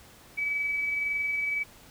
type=tone with amplitude modulation; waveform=sine; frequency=2289 Hz; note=D7; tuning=45 cents flat; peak=-25 dBFS; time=0.37-1.64 s; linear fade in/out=20 ms; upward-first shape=sine; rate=21.8 Hz; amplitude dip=30%; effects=pink hiss -53 dBFS RMS until 1.9 s